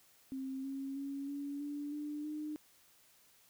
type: tone with pitch steps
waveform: sine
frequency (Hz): 265.7 / 271.6 / 277.6 / 283.8 / 290.1 / 296.5 / 303.1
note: C4 / C#4 / C#4 / C#4 / D4 / D4 / D#4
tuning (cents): +27 / -35 / +3 / +41 / -21 / +17 / -45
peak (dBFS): -38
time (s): 0.32-2.56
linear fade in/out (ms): 0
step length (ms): 320
effects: white hiss -66 dBFS RMS until 3.49 s